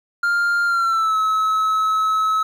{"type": "tone with pitch glide", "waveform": "triangle", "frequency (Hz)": [1400, 1291.2], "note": ["F6", "E6"], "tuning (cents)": [4, -36], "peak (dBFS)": -14, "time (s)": [0.23, 2.43], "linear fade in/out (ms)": 5, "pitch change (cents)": -140, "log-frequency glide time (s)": [0.66, 1.17], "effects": ["9-bit"]}